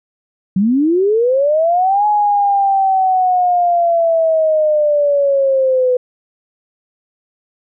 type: linear two-way sweep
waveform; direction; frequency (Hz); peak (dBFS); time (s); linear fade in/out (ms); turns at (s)
sine; up then down; 180 to 842 to 497.3; -10; 0.56-5.97; 5; 2.06
effects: none